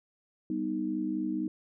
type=chord; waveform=sine; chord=G augmented; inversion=none; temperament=equal; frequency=196 / 246.9 / 311.1 Hz; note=G3 / B3 / D#4; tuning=0 / 0 / 0 cents; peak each=-36 / -35 / -31 dBFS; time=0.5-1.48 s; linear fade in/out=2 ms; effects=none